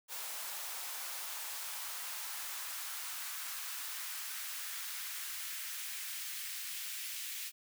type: noise with high-pass filter sweep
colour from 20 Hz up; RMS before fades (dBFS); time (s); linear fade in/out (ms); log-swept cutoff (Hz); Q
white; -42; 0.08-7.52; 50; 690 to 2300; 1.3
effects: none